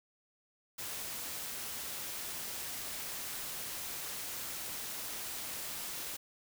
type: noise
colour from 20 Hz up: white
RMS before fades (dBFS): -41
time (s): 0.78-6.17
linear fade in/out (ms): 10
effects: none